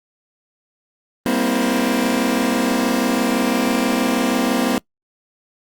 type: chord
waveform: sawtooth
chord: C dominant seventh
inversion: second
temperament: just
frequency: 196.22 / 235.5 / 261.6 / 327 Hz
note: G3 / Bb3 / C4 / E4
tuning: +2 / +18 / 0 / -14 cents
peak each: -22 / -16 / -16 / -21 dBFS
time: 1.26-4.78 s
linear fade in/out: 0 ms
effects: noise-tail reverb RT60 0.1 s tail -24 dB re dry + Opus 32 kbps